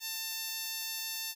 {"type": "tone with band-pass filter", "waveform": "10% pulse", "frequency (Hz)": 894, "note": "A5", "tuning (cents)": 27, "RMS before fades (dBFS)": -38, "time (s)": [0, 1.35], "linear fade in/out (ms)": 50, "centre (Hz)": 10000, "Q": 0.92, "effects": []}